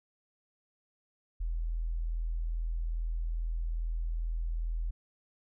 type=tone; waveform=sine; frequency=41.2 Hz; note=E1; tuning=in tune; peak=-30 dBFS; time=1.4-4.91 s; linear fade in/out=10 ms; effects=none